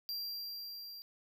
square tone with level ramp, 4742 Hz, D8, 16 cents sharp, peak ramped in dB -37 to -47 dBFS, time 0.09-1.02 s, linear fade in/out 0 ms, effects 12-bit

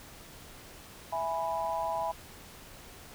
sine chord, E major, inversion none, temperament equal, 659.3 / 830.6 / 987.8 Hz, E5 / G#5 / B5, 0 / 0 / 0 cents, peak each -34 dBFS, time 1.12-2.12 s, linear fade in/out 10 ms, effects pink hiss -50 dBFS RMS until 3.14 s

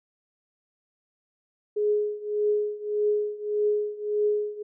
sine tone with tremolo, 418.6 Hz, G#4, 14 cents sharp, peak -19 dBFS, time 1.76-4.63 s, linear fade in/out 10 ms, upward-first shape triangle, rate 1.7 Hz, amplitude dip 90%, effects none

